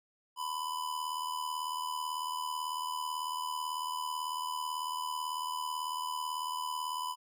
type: tone with amplitude modulation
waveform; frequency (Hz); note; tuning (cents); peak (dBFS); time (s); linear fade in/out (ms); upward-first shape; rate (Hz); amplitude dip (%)
square; 1000; B5; +21; -32; 0.36-7.16; 50; sine; 78.1; 65
effects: none